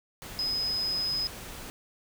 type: tone in noise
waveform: sine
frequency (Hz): 5050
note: D#8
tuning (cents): +25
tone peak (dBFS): -27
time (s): 0.39-1.27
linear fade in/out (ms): 0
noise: pink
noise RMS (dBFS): -42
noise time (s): 0.22-1.7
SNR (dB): +12
effects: none